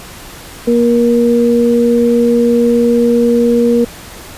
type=tone pair together; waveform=sine; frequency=236.9 / 473.8 Hz; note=A#3 / A#4; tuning=+28 / +28 cents; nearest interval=octave; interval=1200 cents; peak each=-10 dBFS; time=0.67-3.85 s; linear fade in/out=10 ms; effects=pink hiss -32 dBFS RMS until 4.37 s + resampled to 32000 Hz